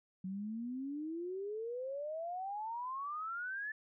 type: exponential sweep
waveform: sine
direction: up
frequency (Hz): 183.5 to 1760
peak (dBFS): -38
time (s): 0.24-3.72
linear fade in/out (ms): 5
effects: none